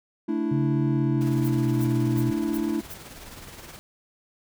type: chord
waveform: triangle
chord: A suspended fourth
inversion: none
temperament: just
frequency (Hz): 220 / 293.3 / 330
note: A3 / D4 / E4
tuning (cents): 0 / -2 / +2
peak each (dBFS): -27 / -26 / -25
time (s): 0.28-2.81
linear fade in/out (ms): 10
type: tone with pitch glide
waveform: sine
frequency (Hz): 138.8 to 124.37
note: C#3 to B2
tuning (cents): +3 to +13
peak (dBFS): -23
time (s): 0.51-2.31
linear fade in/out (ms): 10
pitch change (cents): -190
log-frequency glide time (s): 0.81-1.98
type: noise with tremolo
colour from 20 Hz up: pink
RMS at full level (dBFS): -41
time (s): 1.21-3.79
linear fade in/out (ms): 0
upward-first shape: sine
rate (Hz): 19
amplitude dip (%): 45
type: noise bursts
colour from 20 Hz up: violet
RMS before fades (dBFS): -38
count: 5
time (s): 1.44-2.945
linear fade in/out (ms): 10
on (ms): 45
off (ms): 320
effects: none